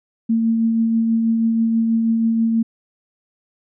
sine tone with tremolo, 226.8 Hz, A#3, 47 cents flat, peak -13 dBFS, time 0.29-2.63 s, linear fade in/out 10 ms, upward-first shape triangle, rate 6.2 Hz, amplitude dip 30%, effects none

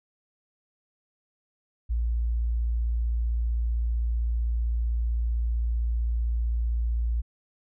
sine tone, 57.8 Hz, A#1, 14 cents flat, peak -23 dBFS, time 1.89-7.22 s, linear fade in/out 20 ms, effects none

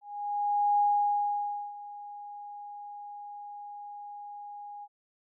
sine tone with ADSR envelope, 822 Hz, G#5, 18 cents flat, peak -21 dBFS, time 0.01-4.88 s, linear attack 780 ms, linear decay 940 ms, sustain -19 dB, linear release 47 ms, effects none

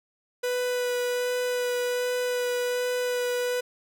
45% pulse tone with vibrato, 493.9 Hz, B4, in tune, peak -25 dBFS, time 0.43-3.61 s, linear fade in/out 10 ms, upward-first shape sine, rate 1.3 Hz, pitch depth 10 cents each way, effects none

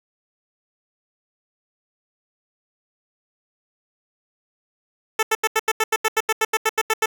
10% pulse tone bursts, 440 Hz, A4, in tune, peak -8 dBFS, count 16, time 5.19-7.059 s, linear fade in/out 5 ms, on 39 ms, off 83 ms, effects none

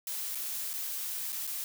blue noise with dropouts, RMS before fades -36 dBFS, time 0.07-1.64 s, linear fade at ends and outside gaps 1 ms, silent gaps 0.349-0.354 / 0.732-0.737 / 1.322-1.327 / 1.469-1.474 s, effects none

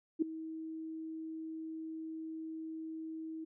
sine tone with ADSR envelope, 320 Hz, D#4, 49 cents sharp, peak -24 dBFS, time 0.19-3.45 s, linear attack 31 ms, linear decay 5 ms, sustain -16 dB, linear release 14 ms, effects none

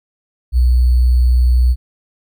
sine tone with sample-and-hold, 61.8 Hz, B1, 2 cents sharp, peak -8 dBFS, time 0.52-1.76 s, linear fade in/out 50 ms, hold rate 4410 Hz, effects none

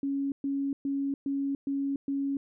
sine tone bursts, 277.2 Hz, C#4, in tune, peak -27 dBFS, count 6, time 0.03-2.37 s, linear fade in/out 2 ms, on 290 ms, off 120 ms, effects none

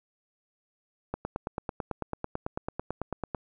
click train, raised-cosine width 1 ms, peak -17 dBFS, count 21, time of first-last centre 1.14-3.348 s, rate 9.06 Hz, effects none

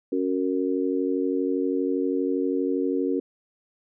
sine chord, F# major, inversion second, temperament just, 277.5 / 370 / 462.5 Hz, C#4 / F#4 / A#4, +2 / 0 / -14 cents, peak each -25 / -27 / -28 dBFS, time 0.12-3.2 s, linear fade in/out 5 ms, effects none

